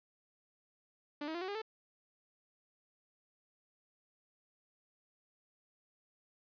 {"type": "tone with pitch steps", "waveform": "sawtooth", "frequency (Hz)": [293.5, 318.2, 345, 374.1, 405.6, 439.8], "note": ["D4", "D#4", "F4", "F#4", "G#4", "A4"], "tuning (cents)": [-1, 39, -21, 19, -41, -1], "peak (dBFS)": -34, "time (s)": [1.21, 1.618], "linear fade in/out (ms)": 5, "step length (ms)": 68, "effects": ["resampled to 11025 Hz", "12-bit"]}